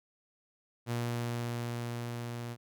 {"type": "tone with level ramp", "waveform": "sawtooth", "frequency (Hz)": 119, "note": "A#2", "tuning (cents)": 36, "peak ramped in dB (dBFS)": [-27, -34], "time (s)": [0.86, 2.57], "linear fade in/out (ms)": 50, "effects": []}